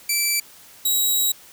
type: tone pair in turn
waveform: 10% pulse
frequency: 2328 / 3856 Hz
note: D7 / B7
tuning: -16 / -42 cents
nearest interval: major sixth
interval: 874 cents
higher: second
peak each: -10 / -10 dBFS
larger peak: neither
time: 0.09-0.4 / 0.85-1.32 s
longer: second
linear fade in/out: 5 ms
effects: white hiss -47 dBFS RMS until 1.52 s